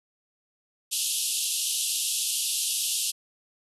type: band-pass noise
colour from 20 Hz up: white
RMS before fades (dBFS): -28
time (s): 0.91-3.12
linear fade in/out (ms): 20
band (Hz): 2700 to 12000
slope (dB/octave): 96
effects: none